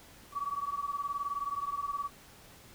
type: beating tone pair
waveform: sine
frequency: 1133 / 1152 Hz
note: C#6 / D6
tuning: +37 / -34 cents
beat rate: 19 Hz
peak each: -35 / -36 dBFS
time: 0.32-2.1 s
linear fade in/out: 50 ms
effects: pink hiss -55 dBFS RMS until 2.74 s